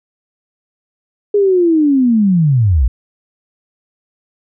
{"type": "linear sweep", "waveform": "sine", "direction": "down", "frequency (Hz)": [416.5, 52.3], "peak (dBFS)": -8, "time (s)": [1.34, 2.88], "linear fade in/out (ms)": 5, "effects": []}